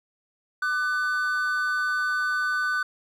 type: tone pair together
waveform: triangle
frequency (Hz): 1190.6 / 1500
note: D6 / F#6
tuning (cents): +23 / +23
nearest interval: major third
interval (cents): 400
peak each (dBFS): -28 / -22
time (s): 0.62-2.83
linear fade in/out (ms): 5
effects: none